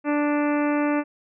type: harmonic tone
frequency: 293.7 Hz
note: D4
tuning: in tune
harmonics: 1 / 2 / 3 / 4 / 5 / 6 / 7 / 8 / 9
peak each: -21 / -27 / -31 / -33 / -35 / -37 / -38 / -39 / -40 dBFS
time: 0.04-1.04 s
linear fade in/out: 50 ms
effects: none